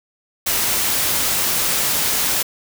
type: noise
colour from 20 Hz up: white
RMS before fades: -19 dBFS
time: 0.46-2.43 s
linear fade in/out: 10 ms
effects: none